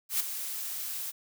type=noise with ADSR envelope; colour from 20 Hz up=blue; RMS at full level=-26 dBFS; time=0.09-1.12 s; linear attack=110 ms; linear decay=10 ms; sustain=-10 dB; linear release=25 ms; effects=none